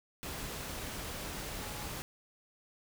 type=tone in noise; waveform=sine; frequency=840 Hz; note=G#5; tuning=19 cents sharp; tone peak=-51 dBFS; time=1.62-1.86 s; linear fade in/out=0 ms; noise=pink; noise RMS=-41 dBFS; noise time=0.23-2.02 s; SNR=-13 dB; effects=none